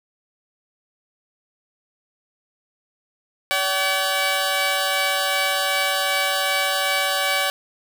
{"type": "tone pair together", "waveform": "10% pulse", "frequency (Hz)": [571.6, 763], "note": ["D5", "G5"], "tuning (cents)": [-47, -47], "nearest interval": "perfect fourth", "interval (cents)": 500, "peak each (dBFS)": -14, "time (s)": [3.51, 7.5], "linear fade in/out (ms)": 0, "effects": []}